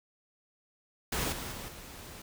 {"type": "noise with level steps", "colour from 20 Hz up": "pink", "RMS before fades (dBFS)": [-32, -39, -42, -47], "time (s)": [1.12, 2.22], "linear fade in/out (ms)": 5, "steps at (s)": [1.32, 1.52, 1.68], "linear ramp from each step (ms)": 5, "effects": []}